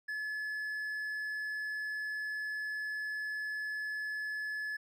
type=tone with hard clipping; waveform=triangle; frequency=1715 Hz; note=A6; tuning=45 cents flat; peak=-36 dBFS; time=0.08-4.77 s; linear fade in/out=10 ms; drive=6 dB; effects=none